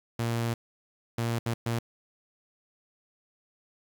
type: tone bursts at uneven times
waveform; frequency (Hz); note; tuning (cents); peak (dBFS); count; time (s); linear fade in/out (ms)
sawtooth; 116.54; A#2; 0; -23; 4; 0.19-0.54 / 1.18-1.39 / 1.46-1.54 / 1.66-1.79; 5
effects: 9-bit